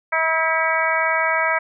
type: harmonic tone with a mistuned harmonic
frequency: 322.2 Hz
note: E4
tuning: 39 cents flat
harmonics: 2 / 3 / 4 / 5 / 6 / 7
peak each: -24 / -24 / -24 / -24 / -24 / -24 dBFS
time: 0.12-1.59 s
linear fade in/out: 10 ms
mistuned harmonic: 6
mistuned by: +24 cents
effects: none